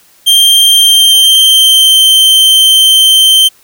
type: tone with pitch glide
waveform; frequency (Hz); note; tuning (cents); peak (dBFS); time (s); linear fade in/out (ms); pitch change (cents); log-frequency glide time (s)
45% pulse; 3171 to 3120; G7 to G7; +19 to -9; -3; 0.26-3.49; 20; -28; 0.64-1.95
effects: white hiss -45 dBFS RMS until 3.63 s